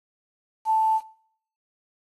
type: tone with quantisation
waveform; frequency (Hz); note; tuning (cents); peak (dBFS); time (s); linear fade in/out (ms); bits
sine; 880; A5; 0; -18; 0.65-1.01; 50; 8
effects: noise-tail reverb RT60 0.6 s tail -20 dB re dry + AAC 32 kbps